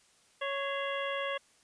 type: harmonic tone with a mistuned harmonic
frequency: 554.4 Hz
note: C#5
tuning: in tune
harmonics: 1 / 2 / 3 / 4 / 5 / 6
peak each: -35 / -38 / -40 / -41 / -42 / -43 dBFS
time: 0.41-1.38 s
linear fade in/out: 10 ms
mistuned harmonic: 4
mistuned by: -130 cents
effects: white hiss -65 dBFS RMS until 1.63 s + resampled to 22050 Hz